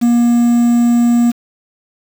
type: tone with quantisation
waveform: triangle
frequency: 237.7 Hz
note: A#3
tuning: 34 cents sharp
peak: -6 dBFS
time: 0.01-1.32 s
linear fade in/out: 20 ms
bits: 5
effects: none